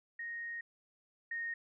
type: tone pair in turn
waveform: sine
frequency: 1864.7 / 1854.2 Hz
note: A#6 / A#6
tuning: 0 / -10 cents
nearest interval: unison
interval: 10 cents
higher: first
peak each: -39 / -36 dBFS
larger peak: second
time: 0.19-0.61 / 1.31-1.54 s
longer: first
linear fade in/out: 5 ms
effects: none